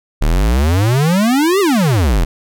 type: exponential two-way sweep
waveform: square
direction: up then down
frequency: 34.65 to 415.3 to 36.85 Hz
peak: -11 dBFS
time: 0.21-2.25 s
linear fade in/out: 10 ms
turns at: 1.6 s
effects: none